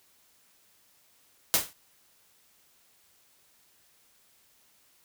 white noise with exponential decay, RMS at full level -19 dBFS, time 1.54-1.73 s, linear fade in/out 0 ms, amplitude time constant 41 ms, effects white hiss -64 dBFS RMS until 5.04 s

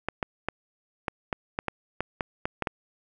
clicks, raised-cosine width 0.5 ms, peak -12 dBFS, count 12, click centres 0.086 / 0.228 / 0.486 / 1.082 / 1.328 / 1.589 / 1.683 / 2.006 / 2.208 / 2.455 / 2.623 / 2.672 s, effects none

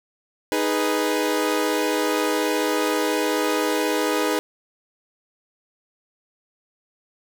sawtooth chord, G# minor, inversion second, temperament equal, 311.1 / 415.3 / 493.9 Hz, D#4 / G#4 / B4, 0 / 0 / 0 cents, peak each -20 / -21 / -21 dBFS, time 0.52-4.39 s, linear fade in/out 0 ms, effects none

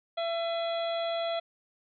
harmonic tone with a mistuned harmonic, 671 Hz, E5, 31 cents sharp, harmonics 1 / 2 / 3 / 4 / 5 / 6, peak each -29 / -41 / -45 / -47 / -39 / -46 dBFS, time 0.17-1.4 s, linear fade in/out 10 ms, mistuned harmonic 4, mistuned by -130 cents, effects none

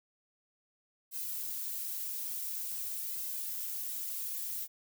violet noise with flanger, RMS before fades -38 dBFS, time 1.11-4.68 s, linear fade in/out 50 ms, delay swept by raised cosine 1.9 to 4.8 ms, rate 0.47 Hz, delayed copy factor +0.9, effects none

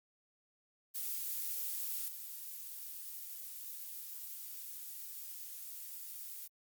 violet noise with level steps, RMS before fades -39 / -46 dBFS, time 0.94-6.48 s, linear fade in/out 20 ms, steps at 2.08 s, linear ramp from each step 2 ms, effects Opus 48 kbps

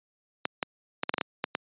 clicks, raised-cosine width 0.3 ms, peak -10 dBFS, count 9, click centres 0.454 / 0.628 / 1.034 / 1.094 / 1.14 / 1.182 / 1.212 / 1.441 / 1.551 s, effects high-pass 200 Hz 12 dB/octave + resampled to 8000 Hz

